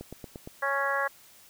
click train, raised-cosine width 2 ms, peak -26 dBFS, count 5, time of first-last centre 0.01-0.475 s, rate 8.61 Hz
harmonic tone, 277.2 Hz, C#4, in tune, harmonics 2 / 3 / 4 / 5 / 6 / 7, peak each -32 / -35 / -31 / -35 / -30 / -36 dBFS, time 0.62-1.08 s, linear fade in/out 10 ms
effects white hiss -55 dBFS RMS until 1.49 s

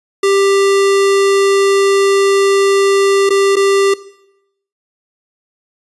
square tone with dropouts, 394.5 Hz, G4, 11 cents sharp, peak -10 dBFS, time 0.23-3.94 s, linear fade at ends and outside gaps 5 ms, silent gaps 3.293-3.304 / 3.557-3.566 s, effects noise-tail reverb RT60 0.8 s tail -18 dB re dry + resampled to 24000 Hz

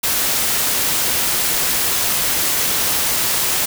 white noise, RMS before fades -18 dBFS, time 0.03-3.66 s, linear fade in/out 10 ms, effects none

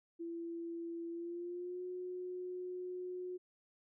sine tone with pitch glide, 336.7 to 363 Hz, E4 to F#4, +37 to -33 cents, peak -40 dBFS, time 0.19-3.38 s, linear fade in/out 20 ms, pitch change +130 cents, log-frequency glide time 1.1-1.83 s, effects none

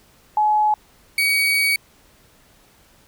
sine / 35% pulse tone pair in turn, 849 / 2256 Hz, G#5 / C#7, +38 / +30 cents, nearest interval octave + perfect fourth, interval 1692 cents, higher second, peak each -14 dBFS, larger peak neither, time 0.37-0.74 / 1.18-1.76 s, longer second, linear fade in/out 2 ms, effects pink hiss -54 dBFS RMS until 3.07 s

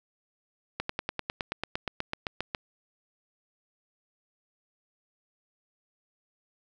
slowing click train, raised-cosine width 0.3 ms, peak -14 dBFS, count 16, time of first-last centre 0.8-2.548 s, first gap 94 ms, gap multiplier 1.03, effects none

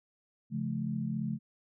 sine chord, Db augmented, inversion none, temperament just, 138.59 / 173.24 / 216.5 Hz, Db3 / F3 / A3, 0 / -14 / -28 cents, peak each -36 / -37 / -34 dBFS, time 0.5-1.39 s, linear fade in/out 50 ms, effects none

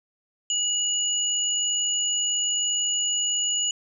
sine tone pair together, 2907 / 6914 Hz, F#7 / A8, -31 / -31 cents, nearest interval octave + minor third, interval 1500 cents, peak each -26 / -24 dBFS, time 0.5-3.71 s, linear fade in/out 2 ms, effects none

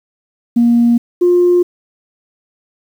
sine tone pair in turn, 236.4 / 354.2 Hz, A#3 / F4, +24 / +24 cents, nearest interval perfect fifth, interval 700 cents, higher second, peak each -6 dBFS, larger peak neither, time 0.56-0.98 / 1.21-1.63 s, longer neither, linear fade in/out 10 ms, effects tanh soft clip ceiling -3 dBFS + 7-bit

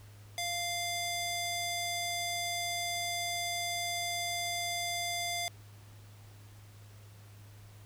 square tone with band-pass filter, 696 Hz, F5, 6 cents flat, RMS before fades -35 dBFS, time 0.38-5.48 s, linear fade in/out 0 ms, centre 5400 Hz, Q 0.57, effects added 103 Hz sine -51 dBFS peak until 7.85 s + pink hiss -60 dBFS RMS until 7.85 s

